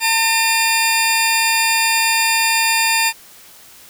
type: tone pair together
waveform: 15% pulse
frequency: 904.6 / 2415 Hz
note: A5 / D7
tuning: +48 / +48 cents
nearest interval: octave + perfect fourth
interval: 1700 cents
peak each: -10 dBFS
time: 0-3.13 s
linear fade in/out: 50 ms
effects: white hiss -43 dBFS RMS until 3.89 s